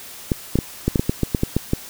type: clicks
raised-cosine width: 3 ms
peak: -4 dBFS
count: 12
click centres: 0.318 / 0.556 / 0.588 / 0.88 / 0.958 / 0.995 / 1.095 / 1.233 / 1.348 / 1.434 / 1.566 / 1.734 s
effects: white hiss -38 dBFS RMS until 1.89 s